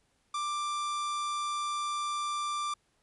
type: tone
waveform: 45% pulse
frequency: 1180 Hz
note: D6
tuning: 8 cents sharp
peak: -31 dBFS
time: 0.34-2.74 s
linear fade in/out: 5 ms
effects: pink hiss -72 dBFS RMS until 3.02 s + resampled to 24000 Hz